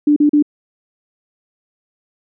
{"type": "tone bursts", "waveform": "sine", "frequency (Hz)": 295, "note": "D4", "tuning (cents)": 8, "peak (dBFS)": -8, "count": 3, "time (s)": [0.07, 0.425], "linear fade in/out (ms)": 5, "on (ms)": 93, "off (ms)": 38, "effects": []}